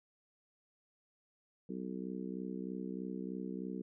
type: harmonic tone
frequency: 63.2 Hz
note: B1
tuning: 41 cents sharp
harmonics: 3 / 4 / 5 / 6 / 7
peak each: -42 / -44 / -46 / -48 / -49 dBFS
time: 1.69-3.82 s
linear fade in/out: 5 ms
effects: none